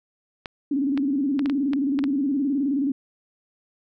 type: clicks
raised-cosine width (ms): 0.3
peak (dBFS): -16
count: 8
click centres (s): 0.458 / 0.976 / 1.393 / 1.459 / 1.498 / 1.734 / 1.99 / 2.04
type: tone with vibrato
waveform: sine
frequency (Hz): 277.2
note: C#4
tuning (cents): 0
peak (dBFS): -20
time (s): 0.71-2.92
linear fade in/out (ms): 5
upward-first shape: square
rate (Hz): 19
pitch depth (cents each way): 91
effects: none